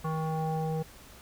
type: tone with low-pass filter sweep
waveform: square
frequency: 158.7 Hz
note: D#3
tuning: 35 cents sharp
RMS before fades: -31 dBFS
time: 0.04-0.83 s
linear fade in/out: 10 ms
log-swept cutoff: 1100 to 630 Hz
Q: 3.8
effects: added 60 Hz sine -57 dBFS peak until 1.21 s + pink hiss -52 dBFS RMS until 1.21 s